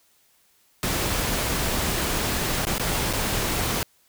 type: noise with dropouts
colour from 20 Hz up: pink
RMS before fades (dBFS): -25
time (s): 0.83-3.83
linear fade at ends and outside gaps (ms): 1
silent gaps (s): 2.652-2.669 / 2.782-2.796 / 3.129-3.134
effects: white hiss -62 dBFS RMS until 4.08 s